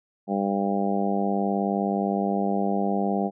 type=harmonic tone; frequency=99.4 Hz; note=G2; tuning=25 cents sharp; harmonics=2 / 3 / 4 / 5 / 6 / 7 / 8; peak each=-25 / -32 / -31 / -33 / -34 / -30 / -31 dBFS; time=0.27-3.31 s; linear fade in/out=50 ms; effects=none